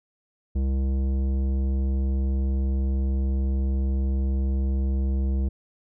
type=tone with tanh clipping; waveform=sine; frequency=66.7 Hz; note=C2; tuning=34 cents sharp; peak=-23 dBFS; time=0.55-5.49 s; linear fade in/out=10 ms; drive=13 dB; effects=none